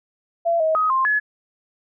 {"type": "tone with pitch steps", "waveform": "sine", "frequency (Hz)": [677, 635, 1259, 1054, 1701], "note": ["E5", "D#5", "D#6", "C6", "G#6"], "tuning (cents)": [46, 35, 20, 12, 41], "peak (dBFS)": -16, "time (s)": [0.45, 1.2], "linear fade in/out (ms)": 20, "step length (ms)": 150, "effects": []}